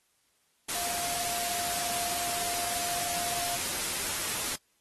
sine tone in noise, 699 Hz, F5, 1 cent sharp, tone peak -37 dBFS, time 0.75-3.57 s, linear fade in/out 10 ms, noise white, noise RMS -32 dBFS, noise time 0.68-4.56 s, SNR -8 dB, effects white hiss -71 dBFS RMS until 4.8 s + AAC 32 kbps

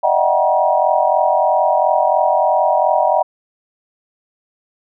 sine tone cluster, 600 / 644 / 734 / 777 / 954 Hz, D5 / E5 / F#5 / G5 / A#5, +37 / -41 / -14 / -16 / +40 cents, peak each -18 dBFS, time 0.03-3.23 s, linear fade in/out 10 ms, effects none

